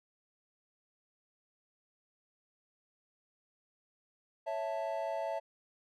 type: chord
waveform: triangle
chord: A major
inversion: first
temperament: equal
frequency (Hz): 554.4 / 659.3 / 880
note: C#5 / E5 / A5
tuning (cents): 0 / 0 / 0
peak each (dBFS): -38 / -34 / -38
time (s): 4.46-5.4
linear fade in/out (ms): 20
effects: none